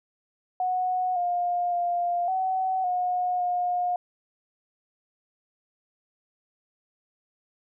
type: tone with pitch steps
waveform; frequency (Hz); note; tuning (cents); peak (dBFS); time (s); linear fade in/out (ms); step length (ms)
sine; 735 / 707 / 700 / 754 / 723 / 715; F#5 / F5 / F5 / F#5 / F#5 / F5; -12 / +21 / +4 / +32 / -40 / +41; -23; 0.6-3.96; 2; 560
effects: none